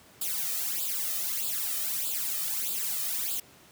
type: noise with flanger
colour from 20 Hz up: blue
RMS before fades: -31 dBFS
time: 0.21-3.4 s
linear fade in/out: 5 ms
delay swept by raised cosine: 0.25 to 1.65 ms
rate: 1.6 Hz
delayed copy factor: +0.95
effects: pink hiss -55 dBFS RMS until 3.71 s + high-pass 100 Hz 12 dB/octave